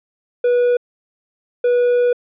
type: tone pair in turn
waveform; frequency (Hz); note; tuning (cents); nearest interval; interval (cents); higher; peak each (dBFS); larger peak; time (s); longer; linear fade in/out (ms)
triangle; 487.6 / 487.6; B4 / B4; -22 / -22; unison; 0; neither; -10; neither; 0.44-0.77 / 1.64-2.13; second; 5
effects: resampled to 8000 Hz